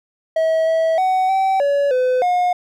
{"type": "tone with pitch steps", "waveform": "triangle", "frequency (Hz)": [644, 649, 750, 769, 567, 507, 718], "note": ["E5", "E5", "F#5", "G5", "C#5", "B4", "F5"], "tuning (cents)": [-41, -27, 23, -33, 39, 45, 48], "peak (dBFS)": -12, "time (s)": [0.36, 2.53], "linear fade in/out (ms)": 5, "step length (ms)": 310, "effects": []}